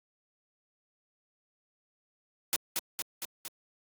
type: noise with echo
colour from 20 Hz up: white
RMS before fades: -28 dBFS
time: 2.53-2.56 s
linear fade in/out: 0 ms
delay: 230 ms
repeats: 4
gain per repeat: -3 dB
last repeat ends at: 3.48 s
effects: high-pass 150 Hz 12 dB/octave + Opus 48 kbps